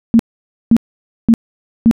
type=tone bursts; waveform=sine; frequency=229.2 Hz; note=A#3; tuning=29 cents flat; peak=-4 dBFS; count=4; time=0.14-1.912 s; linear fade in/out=0 ms; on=53 ms; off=520 ms; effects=none